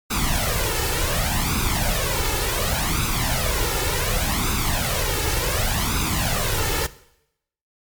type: noise with flanger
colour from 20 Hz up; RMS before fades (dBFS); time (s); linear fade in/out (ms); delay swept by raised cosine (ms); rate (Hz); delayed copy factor
pink; -22; 0.1-6.87; 10; 0.8 to 2.3; 0.68; +0.7
effects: noise-tail reverb RT60 0.8 s tail -18 dB re dry + MP3 96 kbps